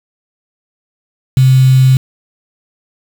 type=tone with quantisation; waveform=sine; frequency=130.81 Hz; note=C3; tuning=in tune; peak=-4 dBFS; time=1.37-1.97 s; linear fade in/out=2 ms; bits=4; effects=none